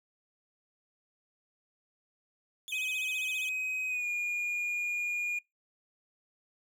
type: tone with vibrato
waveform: sawtooth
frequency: 3284 Hz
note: G#7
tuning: 20 cents flat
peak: -37 dBFS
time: 2.68-3.49 s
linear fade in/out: 0 ms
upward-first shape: triangle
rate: 15 Hz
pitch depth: 190 cents each way
type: tone with pitch glide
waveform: triangle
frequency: 2523 to 2431 Hz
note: D#7 to D#7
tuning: +23 to -41 cents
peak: -29 dBFS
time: 2.72-5.39 s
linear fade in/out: 5 ms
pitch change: -64 cents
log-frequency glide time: 3.88-4.07 s
effects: noise-tail reverb RT60 0.2 s tail -24 dB re dry